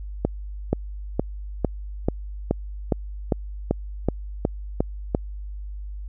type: accelerating click train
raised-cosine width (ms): 2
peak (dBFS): -6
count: 13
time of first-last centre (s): 0.25-5.149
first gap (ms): 480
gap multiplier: 0.97
effects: added 50 Hz sine -31 dBFS peak until 6.08 s